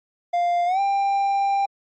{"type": "tone with pitch glide", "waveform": "triangle", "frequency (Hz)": [698.5, 793.1], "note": ["F5", "G5"], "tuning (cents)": [0, 20], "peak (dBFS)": -16, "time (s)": [0.33, 1.66], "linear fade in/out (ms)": 10, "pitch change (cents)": 220, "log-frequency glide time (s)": [0.66, 0.8], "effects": ["MP3 32 kbps"]}